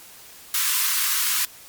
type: high-pass noise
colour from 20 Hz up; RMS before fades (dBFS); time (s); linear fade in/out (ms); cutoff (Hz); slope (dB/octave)
white; -22; 0.54-1.45; 2; 980; 96
effects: white hiss -45 dBFS RMS until 1.68 s + MP3 96 kbps